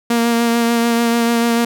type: tone with vibrato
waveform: sawtooth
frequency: 233.7 Hz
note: A#3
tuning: 5 cents sharp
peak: -9 dBFS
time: 0.1-1.65 s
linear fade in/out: 5 ms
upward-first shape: sine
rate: 6.8 Hz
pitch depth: 17 cents each way
effects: none